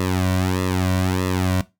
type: tone with flanger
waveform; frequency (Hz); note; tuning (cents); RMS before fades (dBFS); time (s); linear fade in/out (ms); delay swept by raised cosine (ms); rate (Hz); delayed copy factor
sawtooth; 92.5; F#2; 0; -20; 0-1.61; 0; 1.3 to 2.4; 1.6; -1
effects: noise-tail reverb RT60 0.2 s tail -17 dB re dry